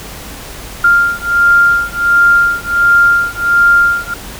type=beating tone pair; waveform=sine; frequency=1396.9 / 1398.3 Hz; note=F6 / F6; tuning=0 / +2 cents; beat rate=1.4 Hz; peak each=-10 dBFS; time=0.84-4.14 s; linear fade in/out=5 ms; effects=added 50 Hz sine -34 dBFS peak until 4.39 s + pink hiss -29 dBFS RMS until 4.39 s